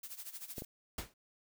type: noise with tremolo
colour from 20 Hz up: blue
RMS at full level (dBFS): -44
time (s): 0.03-0.65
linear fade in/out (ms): 5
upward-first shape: sine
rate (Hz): 13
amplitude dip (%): 80
type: clicks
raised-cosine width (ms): 2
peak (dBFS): -30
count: 2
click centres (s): 0.582 / 0.621
type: noise with exponential decay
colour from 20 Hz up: pink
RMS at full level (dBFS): -36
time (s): 0.98-1.14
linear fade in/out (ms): 5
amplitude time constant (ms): 34
effects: none